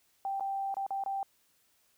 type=tone with dropouts; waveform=sine; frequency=784 Hz; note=G5; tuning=in tune; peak=-31 dBFS; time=0.25-1.23 s; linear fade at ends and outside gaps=1 ms; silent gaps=0.398-0.407 / 0.742-0.768 / 0.865-0.906 / 1.038-1.061 s; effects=white hiss -70 dBFS RMS until 1.97 s